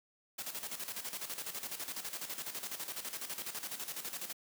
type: noise with tremolo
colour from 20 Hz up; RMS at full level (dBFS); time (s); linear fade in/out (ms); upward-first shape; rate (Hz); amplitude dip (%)
white; -40; 0.38-4.33; 10; square; 12; 65
effects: high-pass 150 Hz 12 dB/octave